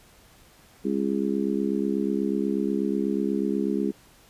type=harmonic tone; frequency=68.2 Hz; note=C#2; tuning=28 cents flat; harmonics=3 / 4 / 5 / 6; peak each=-27 / -28 / -29 / -30 dBFS; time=0.84-3.92 s; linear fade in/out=20 ms; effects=pink hiss -55 dBFS RMS until 4.29 s + resampled to 32000 Hz